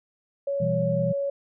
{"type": "tone", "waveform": "sine", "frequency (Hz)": 559, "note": "C#5", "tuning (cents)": 14, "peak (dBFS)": -24, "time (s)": [0.47, 1.3], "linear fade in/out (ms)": 5}
{"type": "chord", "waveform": "sine", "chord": "E minor", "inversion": "second", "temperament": "equal with one note detuned", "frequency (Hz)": [123.47, 166.63, 196], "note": ["B2", "E3", "G3"], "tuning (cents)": [0, 19, 0], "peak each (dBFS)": [-29, -26, -32], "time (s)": [0.6, 1.13], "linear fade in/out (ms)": 10}
{"effects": []}